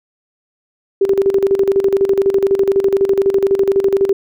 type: tone with tremolo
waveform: sine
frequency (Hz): 392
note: G4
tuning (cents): 0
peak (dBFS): -8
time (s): 1.01-4.13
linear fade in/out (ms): 5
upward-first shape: square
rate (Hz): 12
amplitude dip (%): 70
effects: none